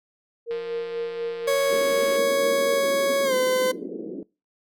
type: tone with tremolo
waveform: sine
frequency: 466.2 Hz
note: A#4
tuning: in tune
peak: -24 dBFS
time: 0.46-2.84 s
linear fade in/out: 50 ms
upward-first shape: sine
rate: 4.1 Hz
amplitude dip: 50%
type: click train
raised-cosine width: 0.3 ms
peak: -26 dBFS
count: 289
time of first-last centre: 0.51-2.165 s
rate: 174 Hz
type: tone with pitch glide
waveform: 40% pulse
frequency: 554.4 to 511.3 Hz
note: C#5 to C5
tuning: 0 to -40 cents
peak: -19 dBFS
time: 1.47-3.72 s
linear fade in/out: 10 ms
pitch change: -140 cents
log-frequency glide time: 3.24-3.34 s
type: band-pass noise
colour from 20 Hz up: white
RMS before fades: -34 dBFS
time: 1.7-4.23 s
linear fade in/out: 2 ms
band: 200 to 460 Hz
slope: 48 dB/octave
effects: noise-tail reverb RT60 0.3 s tail -24 dB re dry